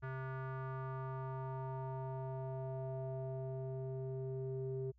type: tone with low-pass filter sweep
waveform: square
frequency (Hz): 131.7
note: C3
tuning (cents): +12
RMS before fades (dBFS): -42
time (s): 0.02-4.92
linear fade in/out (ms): 20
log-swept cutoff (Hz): 1500 to 400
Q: 3.4
effects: added 60 Hz sine -65 dBFS peak until 4.98 s